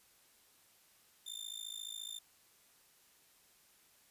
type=tone with amplitude modulation; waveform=sawtooth; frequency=3584 Hz; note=A7; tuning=31 cents sharp; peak=-36 dBFS; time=1.26-2.19 s; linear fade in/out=10 ms; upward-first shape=sine; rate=54.4 Hz; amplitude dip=95%; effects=white hiss -67 dBFS RMS until 4.1 s + resampled to 32000 Hz